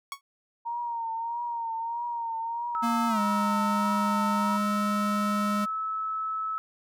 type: tone with exponential decay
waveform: sawtooth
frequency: 1111 Hz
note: C#6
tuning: 4 cents sharp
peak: -26 dBFS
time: 0.12-0.21 s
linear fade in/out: 1 ms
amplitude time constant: 18 ms
type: tone with vibrato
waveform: sine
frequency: 929 Hz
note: A#5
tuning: 6 cents flat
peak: -29 dBFS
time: 0.65-4.58 s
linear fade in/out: 20 ms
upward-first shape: triangle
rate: 1.6 Hz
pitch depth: 55 cents each way
type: tone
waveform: sine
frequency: 1301 Hz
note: E6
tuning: 23 cents flat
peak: -28 dBFS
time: 2.75-6.58 s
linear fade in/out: 0 ms
type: tone with pitch glide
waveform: square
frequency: 234.1 to 206.2 Hz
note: A#3 to G#3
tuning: +8 to -12 cents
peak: -27 dBFS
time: 2.82-5.66 s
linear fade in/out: 20 ms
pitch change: -220 cents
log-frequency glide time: 3.08-3.2 s
effects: none